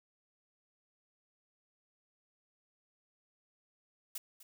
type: noise with echo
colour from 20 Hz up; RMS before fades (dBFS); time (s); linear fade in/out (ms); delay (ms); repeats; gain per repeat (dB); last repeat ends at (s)
blue; -40; 4.15-4.18; 5; 250; 1; -15; 4.43
effects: none

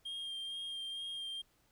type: tone with vibrato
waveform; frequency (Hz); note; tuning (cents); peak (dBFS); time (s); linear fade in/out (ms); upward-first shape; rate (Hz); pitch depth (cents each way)
triangle; 3209; G7; +40; -38; 0.05-1.42; 10; sine; 2.2; 18
effects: pink hiss -72 dBFS RMS until 1.71 s

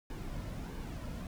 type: noise with flanger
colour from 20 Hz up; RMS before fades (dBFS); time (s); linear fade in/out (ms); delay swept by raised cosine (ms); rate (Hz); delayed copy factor
brown; -41; 0.1-1.27; 2; 1.5 to 2.6; 1.5; -0.5
effects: none

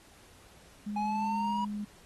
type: tone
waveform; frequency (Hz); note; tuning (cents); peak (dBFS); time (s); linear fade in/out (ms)
sine; 207.7; G#3; 0; -33; 0.86-1.85; 10
type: linear sweep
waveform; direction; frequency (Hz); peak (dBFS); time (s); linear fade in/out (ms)
triangle; up; 830.6 to 971; -28; 0.96-1.65; 5
effects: pink hiss -58 dBFS RMS until 2.05 s + AAC 32 kbps

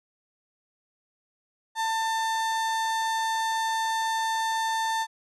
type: tone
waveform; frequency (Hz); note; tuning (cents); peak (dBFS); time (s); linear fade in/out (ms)
35% pulse; 894; A5; +27; -23; 1.75-5.07; 50
effects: low-pass 9000 Hz 12 dB/octave

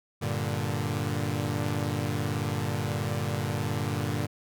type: chord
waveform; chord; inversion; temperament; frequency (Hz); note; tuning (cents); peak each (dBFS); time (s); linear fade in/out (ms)
sawtooth; G minor; none; equal; 98 / 116.54 / 146.83; G2 / Bb2 / D3; 0 / 0 / 0; -28; 0.21-4.27; 20
effects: none

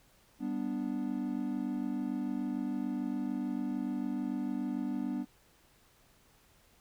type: chord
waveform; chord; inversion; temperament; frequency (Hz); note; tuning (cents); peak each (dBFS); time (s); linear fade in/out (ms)
triangle; G major; none; equal; 196 / 246.9 / 293.7; G3 / B3 / D4; 0 / 0 / 0; -37 / -33 / -35; 0.39-5.26; 50
effects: pink hiss -65 dBFS RMS until 6.8 s

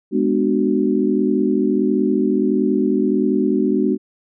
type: chord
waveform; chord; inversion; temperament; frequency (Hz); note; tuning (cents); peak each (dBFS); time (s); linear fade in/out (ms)
sine; G# half-diminished seventh; none; just; 207.7 / 249.2 / 299 / 373.8; G#3 / B3 / D4 / F#4; 0 / +16 / +31 / +18; -20; 0.11-3.98; 50
effects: none

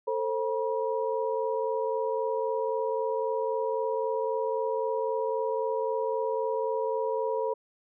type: tone cluster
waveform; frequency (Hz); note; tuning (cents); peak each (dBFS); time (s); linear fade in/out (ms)
sine; 445.2 / 529 / 962; A4 / C5 / B5; +20 / +19 / -46; -29 / -31 / -33; 0.07-7.54; 10
effects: none

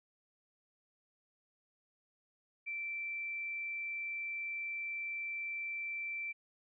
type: tone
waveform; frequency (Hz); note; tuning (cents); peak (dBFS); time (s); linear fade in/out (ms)
sine; 2339; D7; -8; -37; 2.66-6.33; 20
effects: none

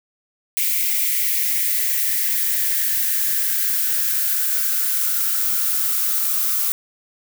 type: noise with high-pass filter sweep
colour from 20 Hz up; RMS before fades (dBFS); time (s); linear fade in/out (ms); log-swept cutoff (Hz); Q
violet; -20; 0.57-6.72; 0; 2200 to 1200; 5.9
effects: none

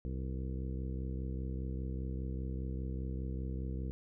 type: harmonic tone with a mistuned harmonic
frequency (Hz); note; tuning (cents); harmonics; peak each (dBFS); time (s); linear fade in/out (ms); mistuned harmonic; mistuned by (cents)
65; C2; -11; 1 / 2 / 3 / 4 / 5 / 6 / 7 / 8; -37 / -42 / -45 / -50 / -49 / -55 / -52 / -59; 0.05-3.91; 0; 8; -61
effects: none

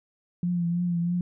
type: tone with vibrato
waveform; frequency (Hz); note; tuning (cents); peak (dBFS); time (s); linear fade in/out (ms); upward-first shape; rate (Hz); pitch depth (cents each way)
sine; 173.6; F3; -10; -23; 0.43-1.21; 2; triangle; 3.1; 44
effects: none

